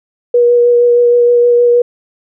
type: tone with vibrato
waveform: sine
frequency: 481.1 Hz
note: B4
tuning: 45 cents flat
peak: -5 dBFS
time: 0.34-1.82 s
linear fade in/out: 5 ms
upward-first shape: sine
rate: 6.4 Hz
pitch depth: 12 cents each way
effects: none